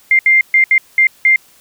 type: tone bursts at uneven times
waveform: sine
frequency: 2102 Hz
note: C7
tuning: 7 cents sharp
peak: -6 dBFS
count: 6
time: 0.11-0.19 / 0.26-0.41 / 0.54-0.64 / 0.71-0.78 / 0.98-1.07 / 1.25-1.36 s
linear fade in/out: 2 ms
effects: white hiss -48 dBFS RMS until 1.6 s